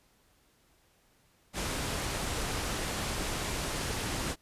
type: low-pass noise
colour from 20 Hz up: pink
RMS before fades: -34 dBFS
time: 1.53-4.36 s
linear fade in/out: 50 ms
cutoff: 11000 Hz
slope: 24 dB/octave
effects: pink hiss -67 dBFS RMS until 4.41 s + resampled to 32000 Hz